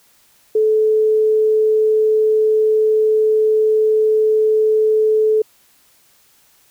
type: tone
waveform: sine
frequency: 433.5 Hz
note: A4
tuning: 26 cents flat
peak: -11 dBFS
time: 0.55-5.42 s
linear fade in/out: 5 ms
effects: white hiss -54 dBFS RMS until 6.7 s